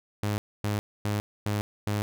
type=tone bursts; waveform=sawtooth; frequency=103.83 Hz; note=G#2; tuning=in tune; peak=-22 dBFS; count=5; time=0.23-2.02 s; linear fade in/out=0 ms; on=150 ms; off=260 ms; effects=none